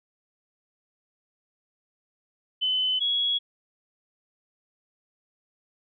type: tone pair in turn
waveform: sine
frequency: 3030 / 3340 Hz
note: F#7 / G#7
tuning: +40 / +9 cents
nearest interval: major second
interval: 169 cents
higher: second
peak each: -22 dBFS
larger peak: neither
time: 2.61-3 / 3-3.39 s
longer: neither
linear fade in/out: 20 ms
effects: none